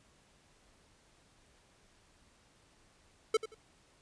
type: tone with echo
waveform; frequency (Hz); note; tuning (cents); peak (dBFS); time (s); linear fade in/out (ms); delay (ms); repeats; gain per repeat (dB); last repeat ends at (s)
square; 440; A4; 0; -25; 3.34-3.37; 5; 88; 2; -13; 3.546
effects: pink hiss -66 dBFS RMS until 4.01 s + resampled to 22050 Hz